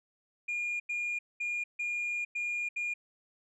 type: tone bursts at uneven times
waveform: sine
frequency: 2422 Hz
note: D#7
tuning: 47 cents flat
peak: -29 dBFS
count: 6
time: 0.48-0.8 / 0.89-1.19 / 1.4-1.64 / 1.79-2.25 / 2.35-2.69 / 2.76-2.94 s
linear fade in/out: 10 ms
effects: tanh soft clip ceiling -29 dBFS